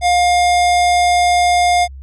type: tone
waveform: square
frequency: 709 Hz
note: F5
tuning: 26 cents sharp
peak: -11 dBFS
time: 0.01-1.88 s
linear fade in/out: 50 ms
effects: added 67 Hz sine -30 dBFS peak until 2.02 s + resampled to 24000 Hz